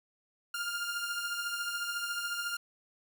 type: beating tone pair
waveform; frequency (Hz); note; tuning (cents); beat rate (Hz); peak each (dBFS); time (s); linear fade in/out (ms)
sawtooth; 1400 / 1414; F6 / F6; +4 / +21; 14; -31 / -36; 0.54-2.57; 5
effects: none